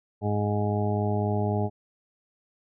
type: harmonic tone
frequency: 103.83 Hz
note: G#2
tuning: in tune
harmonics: 1 / 2 / 3 / 4 / 6 / 7 / 8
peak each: -26 / -30 / -36 / -31 / -34 / -35 / -35 dBFS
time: 0.21-1.7 s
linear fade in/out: 50 ms
effects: none